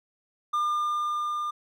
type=tone with level ramp; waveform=triangle; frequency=1203 Hz; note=D6; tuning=41 cents sharp; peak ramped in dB=-21 to -26 dBFS; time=0.53-1.51 s; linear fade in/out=10 ms; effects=none